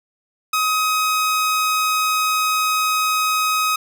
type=tone; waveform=sawtooth; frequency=1264 Hz; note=D#6; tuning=27 cents sharp; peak=-13 dBFS; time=0.53-3.76 s; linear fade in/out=5 ms; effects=none